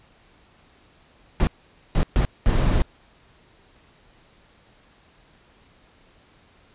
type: noise bursts at uneven times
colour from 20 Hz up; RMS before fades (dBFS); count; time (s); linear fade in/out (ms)
brown; -18; 4; 1.4-1.47 / 1.95-2.03 / 2.16-2.25 / 2.46-2.82; 0
effects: pink hiss -56 dBFS RMS until 6.74 s + resampled to 8000 Hz